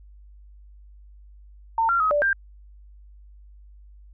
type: tone with pitch steps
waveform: sine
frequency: 906 / 1376 / 1268 / 586 / 1587 Hz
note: A#5 / F6 / D#6 / D5 / G6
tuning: -50 / -26 / +32 / -4 / +21 cents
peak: -18 dBFS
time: 1.78-2.33 s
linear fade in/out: 2 ms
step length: 110 ms
effects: added 50 Hz sine -45 dBFS peak until 4.13 s